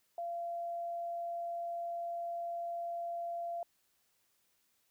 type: tone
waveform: sine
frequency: 686 Hz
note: F5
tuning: 31 cents flat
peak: -36 dBFS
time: 0.18-3.63 s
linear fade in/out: 2 ms
effects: white hiss -75 dBFS RMS until 4.9 s